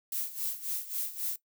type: noise with tremolo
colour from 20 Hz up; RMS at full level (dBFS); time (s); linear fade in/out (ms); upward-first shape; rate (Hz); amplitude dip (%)
violet; -32; 0.12-1.36; 2; sine; 3.7; 80
effects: noise-tail reverb RT60 0.1 s tail -18 dB re dry